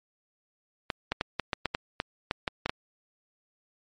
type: clicks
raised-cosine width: 0.3 ms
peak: -11 dBFS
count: 12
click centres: 0.902 / 1.12 / 1.211 / 1.397 / 1.532 / 1.657 / 1.749 / 2.001 / 2.311 / 2.478 / 2.66 / 2.695 s
effects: MP3 48 kbps